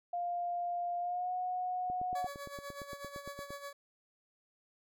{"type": "tone with pitch glide", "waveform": "sine", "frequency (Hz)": [701, 729.9], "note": ["F5", "F#5"], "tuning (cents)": [6, -24], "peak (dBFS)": -33, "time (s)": [0.13, 2.27], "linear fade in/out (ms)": 5, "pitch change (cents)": 70, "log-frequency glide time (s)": [0.99, 1.32]}
{"type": "click train", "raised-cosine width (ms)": 2, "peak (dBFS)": -33, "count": 15, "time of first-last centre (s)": [1.9, 3.506], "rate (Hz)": 8.72}
{"type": "tone with tremolo", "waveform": "20% pulse", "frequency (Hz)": 566, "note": "C#5", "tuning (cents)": 36, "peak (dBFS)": -36, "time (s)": [2.15, 3.73], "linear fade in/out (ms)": 5, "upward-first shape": "sine", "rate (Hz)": 8.1, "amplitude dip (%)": 65}
{"effects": []}